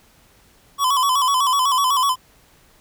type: tone with vibrato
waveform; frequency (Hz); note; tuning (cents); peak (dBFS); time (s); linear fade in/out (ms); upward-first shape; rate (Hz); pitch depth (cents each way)
square; 1071; C6; +40; -16; 0.78-2.16; 50; square; 8; 85
effects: pink hiss -54 dBFS RMS until 2.8 s